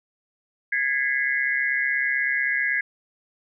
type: tone cluster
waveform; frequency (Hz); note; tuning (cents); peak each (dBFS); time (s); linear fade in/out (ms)
sine; 1652 / 1781 / 2013 / 2149; G#6 / A6 / B6 / C7; -10 / +21 / +33 / +46; -24 / -33 / -25 / -29; 0.72-2.81; 5
effects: none